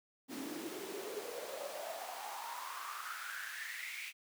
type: noise with high-pass filter sweep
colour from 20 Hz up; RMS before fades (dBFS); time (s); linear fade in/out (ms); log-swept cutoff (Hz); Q
pink; -44; 0.28-4.13; 50; 260 to 2400; 6.8
effects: none